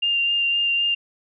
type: tone with vibrato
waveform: sine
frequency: 2794 Hz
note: F7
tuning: in tune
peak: -18 dBFS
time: 0.02-0.95 s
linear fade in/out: 10 ms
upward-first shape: sine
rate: 3.9 Hz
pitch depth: 12 cents each way
effects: none